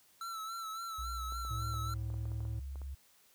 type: tone with vibrato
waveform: square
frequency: 1328 Hz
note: E6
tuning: 12 cents sharp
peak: -40 dBFS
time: 0.21-1.94 s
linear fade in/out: 2 ms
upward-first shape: sine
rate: 3.6 Hz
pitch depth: 47 cents each way
type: tone with pitch glide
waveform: sine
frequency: 61 to 68.08 Hz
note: B1 to C#2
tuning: -21 to -31 cents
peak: -39 dBFS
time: 0.98-2.95 s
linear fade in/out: 10 ms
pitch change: +190 cents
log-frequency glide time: 1.53-1.66 s
type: clicks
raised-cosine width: 1 ms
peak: -40 dBFS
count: 11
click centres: 1.323 / 1.45 / 1.74 / 2.102 / 2.141 / 2.255 / 2.318 / 2.405 / 2.452 / 2.757 / 2.817 s
type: tone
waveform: triangle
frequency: 108.7 Hz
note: A2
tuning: 21 cents flat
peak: -35 dBFS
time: 1.5-2.6 s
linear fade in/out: 10 ms
effects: white hiss -66 dBFS RMS until 3.34 s